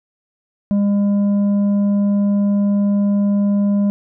sine tone with tanh clipping, 202.3 Hz, G#3, 45 cents flat, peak -14 dBFS, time 0.71-3.9 s, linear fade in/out 0 ms, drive 6 dB, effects none

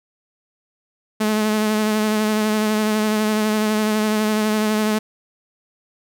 sawtooth tone with vibrato, 214.4 Hz, A3, 45 cents flat, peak -13 dBFS, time 1.2-4.99 s, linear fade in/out 10 ms, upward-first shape sine, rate 12 Hz, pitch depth 23 cents each way, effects none

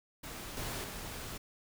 pink noise with level steps, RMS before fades -44 / -39 / -43 dBFS, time 0.23-1.38 s, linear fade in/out 10 ms, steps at 0.57 / 0.84 s, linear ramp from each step 2 ms, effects none

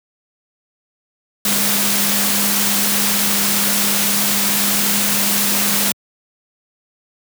sine tone in noise, 203 Hz, G#3, 39 cents flat, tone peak -24 dBFS, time 1.45-5.92 s, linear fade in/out 2 ms, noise white, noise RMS -17 dBFS, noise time 1.45-5.92 s, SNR -10 dB, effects high-pass 100 Hz 12 dB/octave

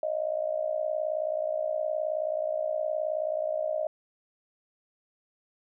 sine tone with amplitude modulation, 622.3 Hz, D#5, in tune, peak -23 dBFS, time 0.03-3.87 s, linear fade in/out 2 ms, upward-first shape sine, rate 59 Hz, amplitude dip 85%, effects none

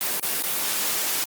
white noise with dropouts, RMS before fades -25 dBFS, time 0.01-1.24 s, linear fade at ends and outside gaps 0 ms, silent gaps 0.197-0.228 / 0.424-0.437 s, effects high-pass 200 Hz 12 dB/octave + Opus 24 kbps

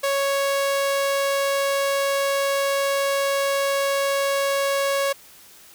sawtooth tone, 554.4 Hz, C#5, in tune, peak -16 dBFS, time 0.03-5.13 s, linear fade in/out 10 ms, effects white hiss -48 dBFS RMS until 5.74 s

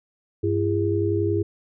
sine tone cluster, 99 / 336.4 / 407.5 Hz, G2 / E4 / G#4, +18 / +35 / -33 cents, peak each -24 dBFS, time 0.43-1.43 s, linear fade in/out 10 ms, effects none

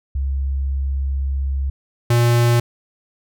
sine / square tone pair in turn, 67.9 / 119.08 Hz, C#2 / A#2, -35 / +37 cents, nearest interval minor seventh, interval 972 cents, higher second, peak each -18 / -13 dBFS, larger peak second, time 0.15-1.7 / 2.1-2.6 s, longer first, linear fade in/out 5 ms, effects none

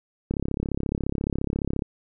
click train, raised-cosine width 3 ms, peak -13 dBFS, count 53, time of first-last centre 0.31-1.822 s, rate 34.4 Hz, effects none

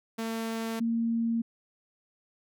sawtooth / sine tone pair in turn, 225.7 / 230.2 Hz, A3 / A#3, +44 / -22 cents, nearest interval unison, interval 34 cents, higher second, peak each -27 / -25 dBFS, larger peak second, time 0.18-0.8 / 0.8-1.42 s, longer neither, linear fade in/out 10 ms, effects none

